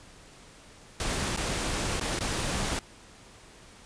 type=noise with dropouts; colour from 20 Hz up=pink; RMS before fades=-30 dBFS; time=1-2.79 s; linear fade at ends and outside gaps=1 ms; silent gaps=1.363-1.373 / 1.997-2.011 / 2.191-2.207 s; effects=pink hiss -52 dBFS RMS until 3.85 s + resampled to 22050 Hz